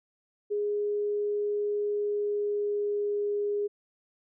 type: tone with pitch glide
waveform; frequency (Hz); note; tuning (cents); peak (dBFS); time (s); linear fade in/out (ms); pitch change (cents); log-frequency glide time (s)
sine; 413.7 to 411.1; G#4 to G#4; -7 to -18; -26; 0.5-3.68; 20; -11; 1.87-3.33
effects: none